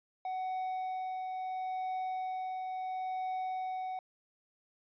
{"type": "tone with tremolo", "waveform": "triangle", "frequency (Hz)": 747, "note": "F#5", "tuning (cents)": 16, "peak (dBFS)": -31, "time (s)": [0.25, 3.99], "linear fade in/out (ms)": 2, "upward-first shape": "triangle", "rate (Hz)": 0.73, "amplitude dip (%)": 30, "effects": ["resampled to 11025 Hz"]}